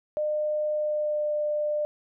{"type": "tone with pitch glide", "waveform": "sine", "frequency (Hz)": [605, 598.4], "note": ["D#5", "D5"], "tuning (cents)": [-49, 32], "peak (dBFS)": -24, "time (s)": [0.17, 1.85], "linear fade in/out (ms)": 0, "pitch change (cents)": -19, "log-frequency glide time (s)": [0.73, 1.35], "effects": []}